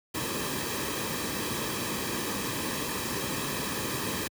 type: noise with comb filter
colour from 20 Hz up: pink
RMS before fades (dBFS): -32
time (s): 0.14-4.28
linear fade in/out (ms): 10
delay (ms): 1.4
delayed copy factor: -0.6
effects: high-pass 80 Hz 12 dB/octave